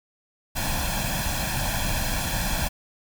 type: noise with comb filter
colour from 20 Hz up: pink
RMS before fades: -26 dBFS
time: 0.55-2.69 s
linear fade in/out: 20 ms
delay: 1.2 ms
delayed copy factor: +0.8
effects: none